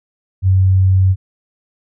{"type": "tone", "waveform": "sine", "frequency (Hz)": 94.4, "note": "F#2", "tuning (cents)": 35, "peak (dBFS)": -8, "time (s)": [0.42, 1.16], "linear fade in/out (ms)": 50, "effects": []}